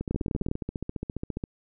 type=two click trains; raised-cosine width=3 ms; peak=-15 / -18 dBFS; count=9 / 22; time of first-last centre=0.11-0.514 / 0.01-1.439 s; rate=19.8 / 14.7 Hz; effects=none